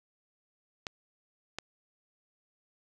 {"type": "clicks", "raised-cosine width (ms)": 0.2, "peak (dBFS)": -18, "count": 2, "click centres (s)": [0.868, 1.586], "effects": []}